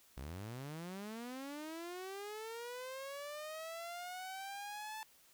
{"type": "linear sweep", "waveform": "sawtooth", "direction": "up", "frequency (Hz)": [59.6, 880], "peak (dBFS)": -40, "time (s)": [0.17, 5.03], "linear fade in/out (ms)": 0, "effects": ["white hiss -66 dBFS RMS until 5.33 s"]}